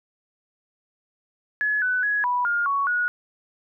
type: tone with pitch steps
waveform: sine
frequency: 1699 / 1498 / 1675 / 983 / 1415 / 1116 / 1455 Hz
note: G#6 / F#6 / G#6 / B5 / F6 / C#6 / F#6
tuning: +39 / +21 / +14 / -8 / +22 / +11 / -29 cents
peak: -20 dBFS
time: 1.61-3.08 s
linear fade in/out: 0 ms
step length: 210 ms
effects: none